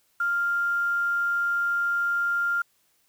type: tone with quantisation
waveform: sine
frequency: 1396.9 Hz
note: F6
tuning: in tune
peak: -22 dBFS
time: 0.2-2.62 s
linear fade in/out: 5 ms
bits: 8
effects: white hiss -67 dBFS RMS until 3.08 s